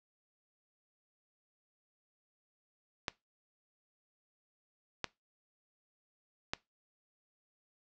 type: clicks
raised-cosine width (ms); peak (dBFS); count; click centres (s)
0.2; -15; 3; 3.082 / 5.043 / 6.535
effects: noise-tail reverb RT60 0.2 s tail -21 dB re dry + low-pass 6000 Hz 12 dB/octave